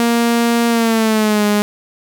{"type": "tone with pitch glide", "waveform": "sawtooth", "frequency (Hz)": [234.4, 207.6], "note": ["A#3", "G#3"], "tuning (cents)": [10, 0], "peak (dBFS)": -8, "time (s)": [0, 1.62], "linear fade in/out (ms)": 0, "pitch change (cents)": -210, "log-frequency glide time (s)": [0.68, 1.45], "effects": ["7-bit"]}